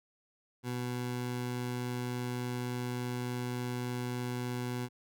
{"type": "tone", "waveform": "20% pulse", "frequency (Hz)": 123.47, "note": "B2", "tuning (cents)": 0, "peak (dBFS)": -29, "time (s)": [0.63, 4.89], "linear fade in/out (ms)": 50, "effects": []}